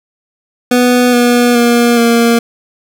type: tone with pitch steps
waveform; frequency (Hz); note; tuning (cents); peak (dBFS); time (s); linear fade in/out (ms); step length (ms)
25% pulse; 246.9 / 242.4 / 237.9 / 233.6; B3 / B3 / A#3 / A#3; 0 / -32 / +35 / +4; -3; 0.71-2.39; 5; 420
effects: none